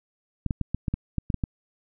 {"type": "clicks", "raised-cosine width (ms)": 5, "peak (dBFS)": -13, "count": 10, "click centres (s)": [0.463, 0.508, 0.613, 0.746, 0.882, 0.94, 1.183, 1.302, 1.343, 1.438], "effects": []}